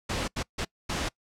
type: noise bursts at uneven times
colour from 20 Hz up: pink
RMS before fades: -30 dBFS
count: 4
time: 0.09-0.28 / 0.36-0.43 / 0.58-0.65 / 0.89-1.09 s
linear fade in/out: 10 ms
effects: noise-tail reverb RT60 0.1 s tail -24 dB re dry + low-pass 7000 Hz 12 dB/octave